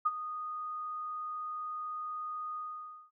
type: tone with ADSR envelope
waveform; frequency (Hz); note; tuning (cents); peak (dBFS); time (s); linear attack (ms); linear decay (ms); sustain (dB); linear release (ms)
sine; 1237; D#6; -10; -23; 0.05-3.11; 13; 36; -13; 550
effects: none